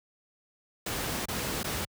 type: noise with dropouts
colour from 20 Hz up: pink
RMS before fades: -32 dBFS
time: 0.86-1.85 s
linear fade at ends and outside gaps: 5 ms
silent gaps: 1.256-1.284 / 1.632-1.642 s
effects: high-pass 60 Hz 12 dB/octave